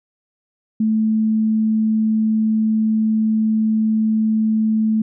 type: tone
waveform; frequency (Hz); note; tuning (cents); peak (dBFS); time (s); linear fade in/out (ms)
sine; 218.7; A3; -10; -14; 0.8-5.02; 5
effects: none